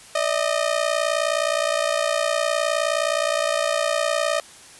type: ring-modulated tone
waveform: sawtooth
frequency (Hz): 616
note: D#5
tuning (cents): -17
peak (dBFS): -13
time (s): 0.15-4.4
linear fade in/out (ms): 2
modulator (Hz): 29.7
effects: white hiss -45 dBFS RMS until 4.79 s + resampled to 24000 Hz